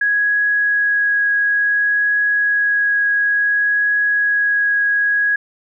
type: tone with vibrato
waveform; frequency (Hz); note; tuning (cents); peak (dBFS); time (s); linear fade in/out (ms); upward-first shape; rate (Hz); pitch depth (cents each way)
sine; 1661.2; G#6; 0; -13; 0.01-5.36; 5; triangle; 0.57; 8
effects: none